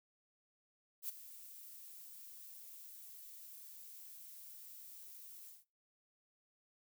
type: noise with ADSR envelope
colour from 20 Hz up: violet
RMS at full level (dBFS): -40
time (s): 1.02-5.65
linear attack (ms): 67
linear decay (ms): 18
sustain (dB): -14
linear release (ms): 170
effects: noise-tail reverb RT60 0.3 s tail -22 dB re dry